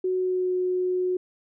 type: tone with pitch glide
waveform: sine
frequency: 370 to 365.3 Hz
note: F#4 to F#4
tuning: 0 to -22 cents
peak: -22 dBFS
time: 0.04-1.17 s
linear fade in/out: 5 ms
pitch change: -22 cents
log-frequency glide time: 0.16-0.54 s
effects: none